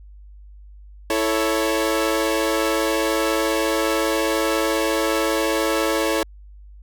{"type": "chord", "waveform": "sawtooth", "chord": "A major", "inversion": "second", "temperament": "equal", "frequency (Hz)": [329.6, 440, 554.4], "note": ["E4", "A4", "C#5"], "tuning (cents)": [0, 0, 0], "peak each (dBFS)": [-19, -20, -19], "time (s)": [1.1, 6.23], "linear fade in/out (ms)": 2, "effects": ["added 50 Hz sine -40 dBFS peak until 6.82 s"]}